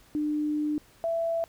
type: tone pair in turn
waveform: sine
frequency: 300 / 665.4 Hz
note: D4 / E5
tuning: +37 / +16 cents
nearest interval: octave + major second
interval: 1379 cents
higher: second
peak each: -25 dBFS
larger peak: neither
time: 0.15-0.78 / 1.04-1.44 s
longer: first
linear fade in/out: 0 ms
effects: pink hiss -58 dBFS RMS until 1.48 s